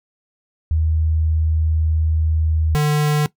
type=tone pair in turn; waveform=sine / square; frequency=79.2 / 149.51 Hz; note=D#2 / D3; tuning=+31 / +31 cents; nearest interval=major seventh; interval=1100 cents; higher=second; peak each=-15 dBFS; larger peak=neither; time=0.71-2.75 / 2.75-3.26 s; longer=first; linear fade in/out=0 ms; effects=noise-tail reverb RT60 0.1 s tail -18 dB re dry